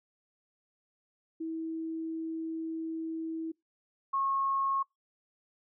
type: tone pair in turn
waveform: sine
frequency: 323.8 / 1089.1 Hz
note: E4 / C#6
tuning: -31 / -31 cents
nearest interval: octave + major sixth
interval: 2100 cents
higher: second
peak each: -33 / -27 dBFS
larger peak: second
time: 1.4-3.52 / 4.13-4.83 s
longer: first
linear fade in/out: 10 ms
effects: noise-tail reverb RT60 0.2 s tail -26 dB re dry